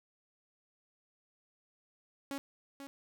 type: tone with echo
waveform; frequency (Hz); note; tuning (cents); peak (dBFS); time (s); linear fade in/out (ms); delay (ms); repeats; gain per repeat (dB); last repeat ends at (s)
sawtooth; 277.2; C#4; 0; -33; 2.31-2.38; 0; 490; 1; -8; 2.87
effects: none